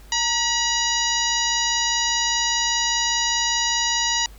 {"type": "harmonic tone with a mistuned harmonic", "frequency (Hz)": 965, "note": "B5", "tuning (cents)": -40, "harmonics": [1, 2, 3, 4, 5, 6, 7], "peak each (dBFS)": [-27, -27, -27, -27, -27, -27, -27], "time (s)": [0.12, 4.26], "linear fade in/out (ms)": 2, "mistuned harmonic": 1, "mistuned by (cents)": -72, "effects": ["added 50 Hz sine -42 dBFS peak until 4.38 s", "pink hiss -51 dBFS RMS until 4.38 s"]}